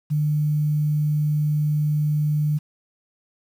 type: tone with quantisation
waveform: sine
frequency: 150 Hz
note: D3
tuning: 37 cents sharp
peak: -18 dBFS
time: 0.1-2.59 s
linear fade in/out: 20 ms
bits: 8
effects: none